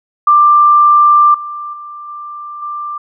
sine tone with level steps, 1184 Hz, D6, 14 cents sharp, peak -4 / -21 / -26 / -24 / -19 dBFS, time 0.27-2.98 s, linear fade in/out 5 ms, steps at 1.34 / 1.73 / 2.08 / 2.62 s, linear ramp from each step 5 ms, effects none

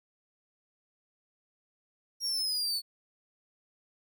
40% pulse linear sweep, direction down, 5630 to 4400 Hz, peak -28 dBFS, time 2.2-2.82 s, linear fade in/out 50 ms, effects none

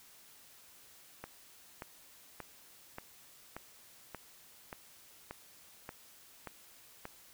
click train, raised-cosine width 0.5 ms, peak -27 dBFS, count 11, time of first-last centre 1.24-7.054 s, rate 1.72 Hz, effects white hiss -59 dBFS RMS until 7.33 s

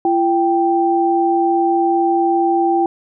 sine tone pair together, 340.3 / 784 Hz, F4 / G5, -45 / 0 cents, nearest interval octave + major second, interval 1445 cents, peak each -15 dBFS, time 0.05-2.86 s, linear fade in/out 2 ms, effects none

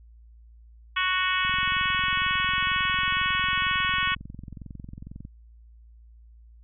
harmonic tone, 370 Hz, F#4, in tune, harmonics 3 / 4 / 5 / 6 / 7 / 8 / 9, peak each -28 / -29 / -30 / -31 / -31 / -32 / -33 dBFS, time 0.96-4.15 s, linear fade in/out 10 ms
click train, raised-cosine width 5 ms, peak -27 dBFS, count 85, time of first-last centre 1.45-5.251 s, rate 22.1 Hz
effects added 57 Hz sine -48 dBFS peak until 6.63 s

